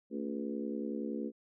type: harmonic tone with a mistuned harmonic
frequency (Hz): 70.7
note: C#2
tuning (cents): +35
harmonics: 3 / 4 / 5 / 6 / 7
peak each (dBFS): -38 / -40 / -42 / -44 / -45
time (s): 0.1-1.32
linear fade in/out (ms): 50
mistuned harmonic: 3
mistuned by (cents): +84
effects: none